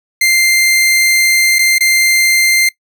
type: tone with dropouts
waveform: sawtooth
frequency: 2093 Hz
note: C7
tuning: in tune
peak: -5 dBFS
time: 0.21-2.69 s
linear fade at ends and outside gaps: 5 ms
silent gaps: 1.586-1.59 / 1.784-1.806 s
effects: noise-tail reverb RT60 0.1 s tail -20 dB re dry